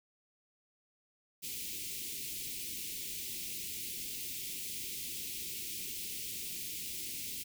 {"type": "band-stop noise", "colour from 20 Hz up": "white", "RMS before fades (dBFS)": -41, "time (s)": [1.42, 7.44], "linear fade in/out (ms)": 20, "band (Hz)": [420, 2200], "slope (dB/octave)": 48, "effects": []}